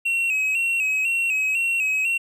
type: tone with vibrato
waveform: triangle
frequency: 2637 Hz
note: E7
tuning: in tune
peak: -18 dBFS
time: 0.05-2.18 s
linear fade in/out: 10 ms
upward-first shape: square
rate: 2 Hz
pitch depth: 59 cents each way
effects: none